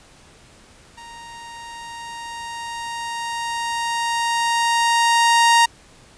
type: tone with level ramp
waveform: sawtooth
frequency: 932.3 Hz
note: A#5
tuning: in tune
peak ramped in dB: -34 to -7 dBFS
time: 0.97-5.66 s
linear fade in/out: 10 ms
effects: pink hiss -49 dBFS RMS until 6.17 s + resampled to 22050 Hz